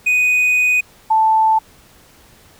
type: tone pair in turn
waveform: triangle / sine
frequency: 2489 / 880 Hz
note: D#7 / A5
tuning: 0 / 0 cents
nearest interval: octave + tritone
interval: 1800 cents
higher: first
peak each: -10 dBFS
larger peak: neither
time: 0.06-0.81 / 1.1-1.59 s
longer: first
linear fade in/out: 10 ms
effects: pink hiss -48 dBFS RMS until 2.59 s